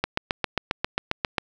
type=click train; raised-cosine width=0.3 ms; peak=-6 dBFS; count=11; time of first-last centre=0.04-1.382 s; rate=7.45 Hz; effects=none